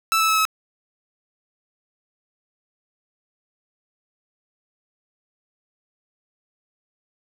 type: tone with pitch steps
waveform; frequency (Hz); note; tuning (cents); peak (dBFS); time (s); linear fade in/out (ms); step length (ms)
sawtooth; 1318.5 / 1308.6 / 1298.8 / 1289.1; E6 / E6 / E6 / E6; 0 / -13 / -26 / -39; -13; 0.12-0.452; 0; 83
effects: none